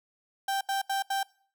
35% pulse tone bursts, 784 Hz, G5, in tune, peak -25 dBFS, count 4, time 0.48-1.231 s, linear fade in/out 5 ms, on 130 ms, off 77 ms, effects noise-tail reverb RT60 0.5 s tail -23 dB re dry

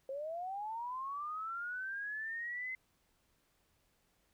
sine linear sweep, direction up, 525 to 2063 Hz, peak -38 dBFS, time 0.09-2.75 s, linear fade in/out 2 ms, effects pink hiss -75 dBFS RMS until 4.33 s

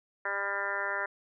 harmonic tone, 199.5 Hz, G3, 31 cents sharp, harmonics 2 / 3 / 4 / 5 / 6 / 7 / 8 / 9 / 10, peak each -43 / -39 / -43 / -38 / -45 / -36 / -38 / -35 / -43 dBFS, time 0.25-1.06 s, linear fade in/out 5 ms, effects none

